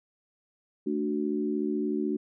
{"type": "chord", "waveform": "sine", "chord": "D major", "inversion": "second", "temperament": "equal", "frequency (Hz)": [220, 293.7, 370], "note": ["A3", "D4", "F#4"], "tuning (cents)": [0, 0, 0], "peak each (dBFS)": [-31, -30, -31], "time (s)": [0.86, 2.17], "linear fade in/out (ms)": 10, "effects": []}